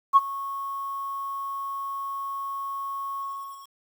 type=tone with ADSR envelope; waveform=sine; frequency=1100 Hz; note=C#6; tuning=14 cents flat; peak=-9 dBFS; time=0.13-3.71 s; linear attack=34 ms; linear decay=31 ms; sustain=-20 dB; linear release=490 ms; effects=tanh soft clip ceiling -6 dBFS + 8-bit